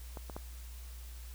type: clicks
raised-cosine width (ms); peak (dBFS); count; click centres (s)
1; -29 / -29 / -26; 3; 0.172 / 0.298 / 0.365
effects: added 60 Hz sine -44 dBFS peak until 1.34 s + white hiss -56 dBFS RMS until 1.34 s